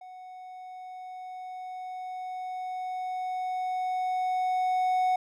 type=tone with level ramp; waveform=triangle; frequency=739 Hz; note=F#5; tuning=2 cents flat; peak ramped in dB=-41 to -20 dBFS; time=0.01-5.16 s; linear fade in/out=5 ms; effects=none